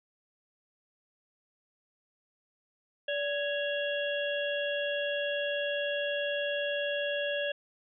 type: harmonic tone with a mistuned harmonic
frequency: 554.4 Hz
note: C#5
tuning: in tune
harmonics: 1 / 3 / 5 / 6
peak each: -31 / -36 / -38 / -39 dBFS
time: 3.08-7.52 s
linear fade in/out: 5 ms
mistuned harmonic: 1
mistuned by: +68 cents
effects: none